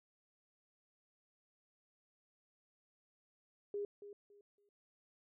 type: tone with echo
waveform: sine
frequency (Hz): 407.8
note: G#4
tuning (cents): -32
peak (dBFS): -37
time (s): 3.74-3.85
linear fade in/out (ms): 2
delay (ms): 280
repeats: 3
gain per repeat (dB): -12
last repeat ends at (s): 4.69
effects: none